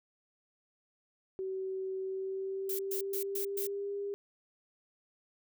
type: tone with pitch glide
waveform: sine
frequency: 380.2 to 402.1 Hz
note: F#4 to G4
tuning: +47 to +44 cents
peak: -34 dBFS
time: 1.39-4.14 s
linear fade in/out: 0 ms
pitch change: +97 cents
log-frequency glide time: 1.99-3.92 s
type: noise bursts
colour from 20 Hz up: violet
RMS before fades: -37 dBFS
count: 5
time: 2.69-3.67 s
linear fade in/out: 5 ms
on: 100 ms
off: 120 ms
effects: none